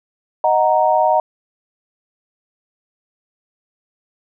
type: chord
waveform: sine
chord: D# minor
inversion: none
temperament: equal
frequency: 622.3 / 740 / 932.3 Hz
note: D#5 / F#5 / A#5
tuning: 0 / 0 / 0 cents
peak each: -16 dBFS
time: 0.44-1.2 s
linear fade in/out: 2 ms
effects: none